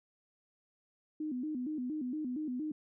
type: tone with vibrato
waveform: sine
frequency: 277.2 Hz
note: C#4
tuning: in tune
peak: -34 dBFS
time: 1.2-2.72 s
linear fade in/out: 5 ms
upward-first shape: square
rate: 4.3 Hz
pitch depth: 180 cents each way
effects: none